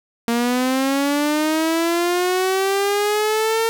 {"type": "linear sweep", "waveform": "sawtooth", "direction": "up", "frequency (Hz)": [231.5, 456.2], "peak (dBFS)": -13, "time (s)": [0.28, 3.69], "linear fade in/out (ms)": 0, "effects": []}